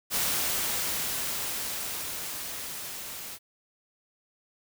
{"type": "noise with level ramp", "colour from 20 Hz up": "white", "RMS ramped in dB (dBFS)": [-27, -40], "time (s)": [0.1, 3.39], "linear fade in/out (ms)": 50, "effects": []}